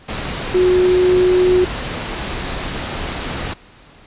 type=tone in noise; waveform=sine; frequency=364.6 Hz; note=F#4; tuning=25 cents flat; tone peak=-10 dBFS; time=0.54-1.65 s; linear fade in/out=10 ms; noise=pink; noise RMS=-24 dBFS; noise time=0.08-3.54 s; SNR=+11 dB; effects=pink hiss -45 dBFS RMS until 4.06 s + resampled to 8000 Hz